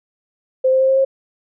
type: tone with pitch steps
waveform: sine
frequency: 520 / 524.2 / 528.5 / 532.8 / 537.1 Hz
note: C5 / C5 / C5 / C5 / C5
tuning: -11 / +3 / +17 / +31 / +45 cents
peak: -11 dBFS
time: 0.64-1.05 s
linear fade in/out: 10 ms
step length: 82 ms
effects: none